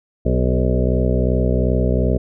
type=harmonic tone with a mistuned harmonic; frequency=62.7 Hz; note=B1; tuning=27 cents sharp; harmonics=1 / 2 / 3 / 4 / 6 / 7 / 8 / 9 / 10; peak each=-18 / -21 / -23 / -24 / -26 / -26 / -27 / -28 / -28 dBFS; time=0.25-2.18 s; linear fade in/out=10 ms; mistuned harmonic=7; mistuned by=-19 cents; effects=none